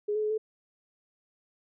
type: tone with pitch steps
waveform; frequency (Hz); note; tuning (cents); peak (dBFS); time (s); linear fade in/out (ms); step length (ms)
sine; 416.3 / 428.6 / 425.5 / 435.1; G#4 / A4 / G#4 / A4; +4 / -45 / +42 / -19; -26; 0.08-0.38; 10; 75
effects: none